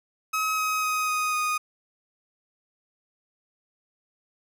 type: tone with pitch steps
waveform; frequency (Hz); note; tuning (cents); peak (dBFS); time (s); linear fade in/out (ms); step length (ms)
30% pulse; 1276 / 1266.5 / 1257 / 1247.6 / 1238.2; D#6 / D#6 / D#6 / D#6 / D#6; +43 / +30 / +17 / +4 / -9; -21; 0.33-1.58; 10; 250
effects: none